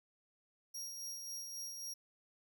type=tone with tremolo; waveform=sawtooth; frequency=5630 Hz; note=F8; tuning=13 cents sharp; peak=-39 dBFS; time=0.74-1.94 s; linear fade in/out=10 ms; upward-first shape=sine; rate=3.7 Hz; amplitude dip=35%; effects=none